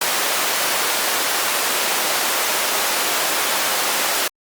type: high-pass noise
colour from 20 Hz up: pink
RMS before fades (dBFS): -20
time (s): 0.01-4.28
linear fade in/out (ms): 5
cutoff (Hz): 580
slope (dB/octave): 12
effects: Opus 48 kbps